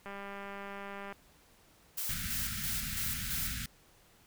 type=click train; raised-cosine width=0.5 ms; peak=-29 dBFS; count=213; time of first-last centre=0.06-1.125 s; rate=199 Hz
type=noise with tremolo; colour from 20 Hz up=blue; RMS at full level=-36 dBFS; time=1.97-3.55 s; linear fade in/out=10 ms; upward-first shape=square; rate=3 Hz; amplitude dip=55%
type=band-stop noise; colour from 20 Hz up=pink; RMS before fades=-39 dBFS; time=2.09-3.66 s; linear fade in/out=2 ms; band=250 to 1300 Hz; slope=96 dB/octave
effects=pink hiss -63 dBFS RMS until 4.26 s